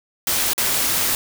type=noise with dropouts; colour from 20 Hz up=white; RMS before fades=-20 dBFS; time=0.27-1.15 s; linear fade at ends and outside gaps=1 ms; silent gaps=0.534-0.579 s; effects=none